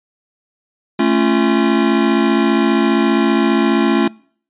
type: chord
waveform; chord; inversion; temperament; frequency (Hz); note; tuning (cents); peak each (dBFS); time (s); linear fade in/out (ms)
square; A augmented; none; just; 220 / 275 / 343.8; A3 / C#4 / E#4; 0 / -14 / -27; -17; 0.99-4.08; 5
effects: noise-tail reverb RT60 0.5 s tail -24 dB re dry + resampled to 8000 Hz